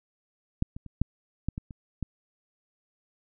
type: clicks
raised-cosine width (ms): 5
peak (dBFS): -12 / -26 / -30 / -11 / -15 / -21 / -29 / -18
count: 8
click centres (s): 0.624 / 0.765 / 0.863 / 1.016 / 1.486 / 1.579 / 1.708 / 2.027
effects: none